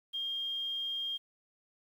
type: tone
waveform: sine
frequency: 3215 Hz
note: G7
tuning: 43 cents sharp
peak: -33 dBFS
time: 0.13-1.18 s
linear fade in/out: 20 ms
effects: 10-bit